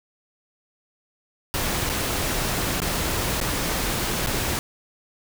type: noise with dropouts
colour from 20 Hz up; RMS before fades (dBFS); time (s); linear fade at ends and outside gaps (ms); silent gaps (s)
pink; -25; 1.54-4.59; 0; 1.892-1.898 / 2.802-2.819 / 3.402-3.413 / 4.262-4.271
effects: none

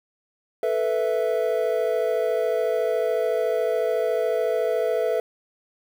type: chord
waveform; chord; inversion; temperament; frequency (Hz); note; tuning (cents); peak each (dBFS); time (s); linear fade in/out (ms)
triangle; A suspended second; none; equal; 440 / 493.9 / 659.3; A4 / B4 / E5; 0 / 0 / 0; -23; 0.63-5.2; 2
effects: 8-bit

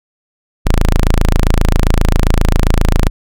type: tone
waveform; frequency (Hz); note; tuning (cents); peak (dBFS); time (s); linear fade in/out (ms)
sawtooth; 27.5; A0; 0; -4; 0.65-3.1; 20
effects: none

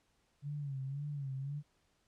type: tone with vibrato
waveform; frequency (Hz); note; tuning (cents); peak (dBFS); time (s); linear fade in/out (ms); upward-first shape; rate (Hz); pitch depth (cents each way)
sine; 140; C#3; +18; -37; 0.42-1.63; 50; sine; 1.9; 90
effects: pink hiss -75 dBFS RMS until 2.07 s + low-pass 9000 Hz 12 dB/octave

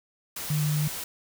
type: tone in noise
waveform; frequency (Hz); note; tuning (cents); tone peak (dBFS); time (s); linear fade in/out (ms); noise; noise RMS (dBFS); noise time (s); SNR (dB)
sine; 150.6; D3; +44; -23; 0.5-0.88; 5; white; -35; 0.36-1.04; +9
effects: none

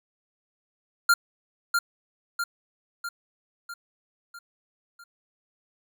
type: tone with echo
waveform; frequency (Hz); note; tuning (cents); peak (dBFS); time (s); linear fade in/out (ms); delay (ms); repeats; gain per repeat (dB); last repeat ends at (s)
square; 1396.9; F6; 0; -16; 1.09-1.14; 5; 650; 6; -5; 5.04
effects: none

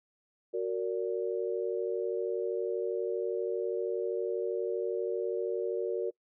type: chord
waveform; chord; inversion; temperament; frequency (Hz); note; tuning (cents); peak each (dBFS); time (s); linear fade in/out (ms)
sine; Gb augmented; none; just; 370 / 462.5 / 578.1; Gb4 / Bb4 / D5; 0 / -14 / -27; -33 / -32 / -38; 0.53-6.11; 20
effects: noise-tail reverb RT60 0.1 s tail -24 dB re dry

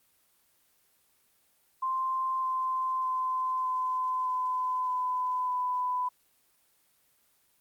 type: tone with pitch steps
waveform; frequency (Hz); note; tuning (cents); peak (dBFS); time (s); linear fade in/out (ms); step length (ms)
sine; 1045 / 1037.2 / 1029.4 / 1021.7 / 1014.1 / 1006.5 / 999; C6 / C6 / C6 / C6 / B5 / B5 / B5; -2 / -15 / -29 / -42 / +46 / +33 / +20; -27; 1.82-6.09; 10; 610
effects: white hiss -68 dBFS RMS until 7.6 s + Opus 24 kbps

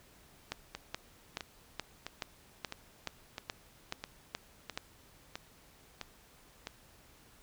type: two click trains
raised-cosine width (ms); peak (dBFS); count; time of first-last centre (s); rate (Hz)
0.2; -22 / -18; 10 / 11; 0.75-6.671 / 0.52-4.775; 1.52 / 2.35
effects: pink hiss -61 dBFS RMS until 7.42 s

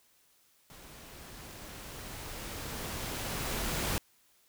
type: noise with level ramp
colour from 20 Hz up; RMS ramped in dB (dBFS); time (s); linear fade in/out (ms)
pink; -52 to -32; 0.7-3.98; 0
effects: white hiss -67 dBFS RMS until 4.48 s

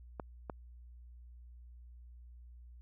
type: clicks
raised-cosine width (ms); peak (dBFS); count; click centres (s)
1; -25; 2; 0.198 / 0.498
effects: added 60 Hz sine -51 dBFS peak until 2.81 s

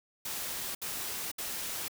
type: noise bursts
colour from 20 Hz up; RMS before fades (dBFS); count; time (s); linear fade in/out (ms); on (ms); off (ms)
white; -37; 3; 0.25-1.882; 5; 500; 66
effects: none

